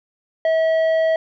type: tone with tanh clipping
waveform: sine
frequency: 645 Hz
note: E5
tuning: 38 cents flat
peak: -16 dBFS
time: 0.45-1.16 s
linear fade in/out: 2 ms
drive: 8 dB
effects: none